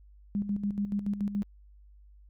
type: tone with tremolo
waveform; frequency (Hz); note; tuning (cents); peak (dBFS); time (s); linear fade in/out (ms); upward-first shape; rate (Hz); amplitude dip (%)
sine; 202.9; G#3; -40; -26; 0.35-1.43; 0; square; 7; 65
effects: added 50 Hz sine -52 dBFS peak until 2.29 s